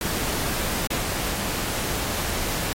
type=noise with dropouts; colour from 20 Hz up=pink; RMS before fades=-27 dBFS; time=0.01-2.73 s; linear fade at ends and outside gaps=2 ms; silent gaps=0.872-0.903 s; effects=AAC 48 kbps